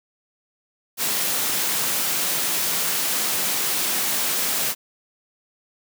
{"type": "high-pass noise", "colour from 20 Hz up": "white", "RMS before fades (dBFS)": -23, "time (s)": [0.97, 4.75], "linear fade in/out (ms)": 50, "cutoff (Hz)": 130, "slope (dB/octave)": 48, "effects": []}